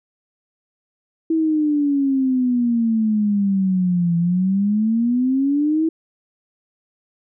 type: exponential two-way sweep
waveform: sine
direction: down then up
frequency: 326.6 to 168.5 to 326.6 Hz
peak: -15 dBFS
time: 1.3-5.89 s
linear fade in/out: 5 ms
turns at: 4.17 s
effects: none